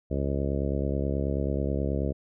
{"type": "harmonic tone", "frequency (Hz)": 69.3, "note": "C#2", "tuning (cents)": 0, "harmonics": [1, 2, 3, 4, 5, 6, 7, 8, 9], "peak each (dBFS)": [-29, -32, -34, -35, -36, -37, -37, -38, -39], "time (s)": [0.1, 2.13], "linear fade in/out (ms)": 20, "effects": []}